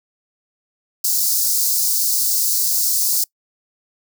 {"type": "high-pass noise", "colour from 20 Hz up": "white", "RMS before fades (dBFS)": -18, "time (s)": [1.04, 3.24], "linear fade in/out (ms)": 5, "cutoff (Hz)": 4500, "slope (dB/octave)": 48, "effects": ["noise-tail reverb RT60 0.1 s tail -24 dB re dry"]}